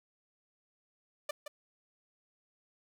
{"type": "tone with echo", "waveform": "sawtooth", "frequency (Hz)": 593, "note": "D5", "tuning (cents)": 17, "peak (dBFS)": -29, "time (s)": [1.29, 1.31], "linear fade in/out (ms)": 5, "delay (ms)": 170, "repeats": 1, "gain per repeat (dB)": -8, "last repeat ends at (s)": 1.48, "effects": []}